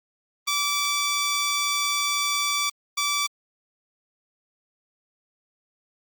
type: tone bursts at uneven times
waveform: 10% pulse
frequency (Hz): 1158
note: D6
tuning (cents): -25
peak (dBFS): -14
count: 2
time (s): 0.47-2.7 / 2.97-3.27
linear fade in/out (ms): 10
effects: Opus 32 kbps